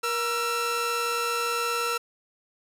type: tone pair together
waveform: sawtooth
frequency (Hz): 473.4 / 1341.3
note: A#4 / E6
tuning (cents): +27 / +30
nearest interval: octave + tritone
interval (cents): 1803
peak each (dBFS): -26 / -23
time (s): 0.03-1.98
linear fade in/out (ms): 10
effects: resampled to 32000 Hz + 9-bit